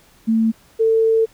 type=tone pair in turn; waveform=sine; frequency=223.8 / 447.6 Hz; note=A3 / A4; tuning=+30 / +30 cents; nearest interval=octave; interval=1200 cents; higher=second; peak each=-13 / -12 dBFS; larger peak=second; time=0.27-0.52 / 0.79-1.26 s; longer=second; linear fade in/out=20 ms; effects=pink hiss -52 dBFS RMS until 1.33 s